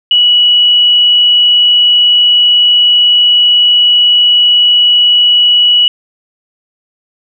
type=tone; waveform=sine; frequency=2934 Hz; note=F#7; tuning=15 cents flat; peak=-4 dBFS; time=0.11-5.88 s; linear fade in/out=2 ms; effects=none